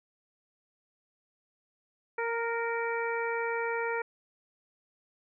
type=harmonic tone with a mistuned harmonic; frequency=463 Hz; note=A#4; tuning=12 cents flat; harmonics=1 / 2 / 3 / 4 / 5; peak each=-32 / -35 / -37 / -38 / -39 dBFS; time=2.18-4.02 s; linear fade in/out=5 ms; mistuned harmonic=3; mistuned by=+17 cents; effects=none